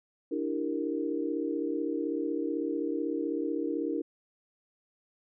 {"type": "chord", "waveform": "sine", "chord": "E half-diminished seventh", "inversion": "third", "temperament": "equal with one note detuned", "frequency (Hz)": [293.7, 329.6, 392, 463.7], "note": ["D4", "E4", "G4", "Bb4"], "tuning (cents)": [0, 0, 0, -9], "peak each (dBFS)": [-33, -33, -38, -35], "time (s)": [0.31, 4.02], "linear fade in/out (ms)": 10, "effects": []}